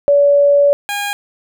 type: tone pair in turn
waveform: sine / 15% pulse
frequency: 571 / 814.3 Hz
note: D5 / G#5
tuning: -49 / -34 cents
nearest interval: tritone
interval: 615 cents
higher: second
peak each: -7 / -12 dBFS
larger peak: first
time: 0.08-0.73 / 0.89-1.13 s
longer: first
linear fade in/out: 0 ms
effects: none